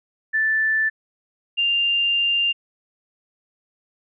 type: tone pair in turn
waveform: sine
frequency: 1760 / 2794 Hz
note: A6 / F7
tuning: 0 / 0 cents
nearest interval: minor sixth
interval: 800 cents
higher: second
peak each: -17 dBFS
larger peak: neither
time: 0.33-0.9 / 1.57-2.53 s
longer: second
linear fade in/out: 20 ms
effects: none